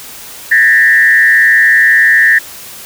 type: tone with frequency modulation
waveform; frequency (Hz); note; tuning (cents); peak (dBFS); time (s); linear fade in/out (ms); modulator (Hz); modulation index
sine; 1800; A6; +39; -4; 0.51-2.39; 10; 119; 0.99
effects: white hiss -30 dBFS RMS until 2.85 s